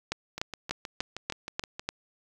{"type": "two click trains", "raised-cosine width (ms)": 0.2, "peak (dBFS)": [-12, -19], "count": [7, 10], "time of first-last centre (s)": [[0.12, 1.89], [0.38, 1.795]], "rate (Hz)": [3.39, 6.36], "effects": ["8-bit"]}